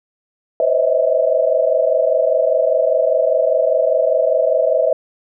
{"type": "tone cluster", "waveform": "sine", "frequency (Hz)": [505, 545, 625, 650], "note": ["B4", "C#5", "D#5", "E5"], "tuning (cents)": [39, -29, 8, -24], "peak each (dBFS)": -18, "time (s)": [0.6, 4.93], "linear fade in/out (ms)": 2, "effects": []}